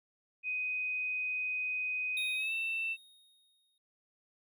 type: tone with pitch glide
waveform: sine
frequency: 2503 to 2667 Hz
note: D#7 to E7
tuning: +10 to +20 cents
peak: -32 dBFS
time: 0.43-2.97 s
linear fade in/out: 50 ms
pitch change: +110 cents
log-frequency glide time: 2.35-2.53 s
type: tone with exponential decay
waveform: square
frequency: 3729 Hz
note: A#7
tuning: in tune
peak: -36 dBFS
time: 2.17-3.78 s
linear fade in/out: 2 ms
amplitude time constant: 350 ms
effects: none